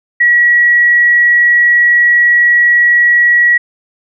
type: tone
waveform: sine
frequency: 1922 Hz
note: B6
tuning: 48 cents flat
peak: -5 dBFS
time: 0.2-3.58 s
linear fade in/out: 10 ms
effects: none